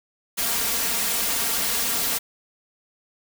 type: noise with comb filter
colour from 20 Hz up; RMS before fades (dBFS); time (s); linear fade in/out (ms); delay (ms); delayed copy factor
white; -24; 0.37-2.19; 20; 4.3; +0.7
effects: none